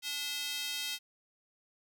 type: tone with high-pass filter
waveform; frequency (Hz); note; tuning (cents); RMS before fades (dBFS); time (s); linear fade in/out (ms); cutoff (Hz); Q
square; 289.4; D4; -25; -37; 0.02-0.99; 50; 3200; 1.9
effects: none

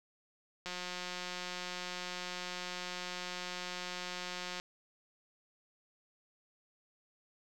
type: click train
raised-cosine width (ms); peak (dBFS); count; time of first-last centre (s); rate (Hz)
0.2; -23; 710; 0.66-4.599; 180
effects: none

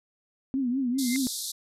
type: tone with vibrato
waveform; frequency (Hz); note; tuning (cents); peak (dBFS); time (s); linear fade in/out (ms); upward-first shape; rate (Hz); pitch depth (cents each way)
sine; 256.1; C4; -37; -24; 0.54-1.27; 0; triangle; 5; 150
type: tone with exponential growth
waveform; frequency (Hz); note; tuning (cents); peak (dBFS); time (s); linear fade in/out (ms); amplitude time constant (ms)
sine; 2093; C7; 0; -28; 0.95-1.16; 0; 44
type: band-pass noise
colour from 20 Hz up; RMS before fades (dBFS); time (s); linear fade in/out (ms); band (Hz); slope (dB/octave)
pink; -34; 0.98-1.52; 10; 3600 to 13000; 96
effects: none

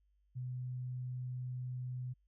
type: tone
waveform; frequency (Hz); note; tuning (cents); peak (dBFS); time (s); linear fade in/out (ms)
sine; 126; B2; +35; -38; 0.35-2.14; 20
effects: added 50 Hz sine -70 dBFS peak until 2.27 s

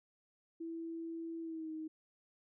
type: tone with pitch glide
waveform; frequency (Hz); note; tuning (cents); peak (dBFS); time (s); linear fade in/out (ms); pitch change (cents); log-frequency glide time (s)
sine; 330 to 314.7; E4 to D#4; +2 to +20; -40; 0.6-1.88; 10; -82; 1.41-1.71
effects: none

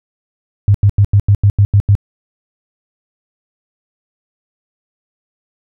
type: tone bursts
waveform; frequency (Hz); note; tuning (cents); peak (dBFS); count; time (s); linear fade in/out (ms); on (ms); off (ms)
sine; 101.1; G#2; -46; -5; 9; 0.68-1.952; 0; 64; 87
effects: none

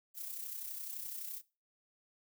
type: noise with amplitude modulation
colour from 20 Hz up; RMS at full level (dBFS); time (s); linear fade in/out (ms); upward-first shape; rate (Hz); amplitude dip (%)
violet; -41; 0.14-1.42; 50; sine; 31.8; 50
effects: noise-tail reverb RT60 0.3 s tail -20 dB re dry

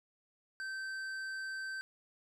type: tone with tanh clipping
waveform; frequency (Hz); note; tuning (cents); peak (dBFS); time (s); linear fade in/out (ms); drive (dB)
triangle; 1551; G6; -19; -40; 0.6-1.81; 0; 14
effects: none

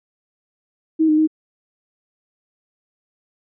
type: tone with pitch steps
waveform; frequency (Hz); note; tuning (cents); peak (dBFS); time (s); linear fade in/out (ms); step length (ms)
sine; 318.2 / 307.2 / 313; D#4 / D#4 / D#4; +39 / -22 / +10; -12; 0.99-1.275; 20; 95
effects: none

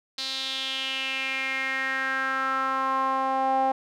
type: tone with band-pass filter sweep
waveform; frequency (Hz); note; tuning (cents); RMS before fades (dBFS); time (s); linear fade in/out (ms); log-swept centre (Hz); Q
sawtooth; 265.8; C4; +27; -27; 0.18-3.72; 5; 4200 to 750; 4.8
effects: none

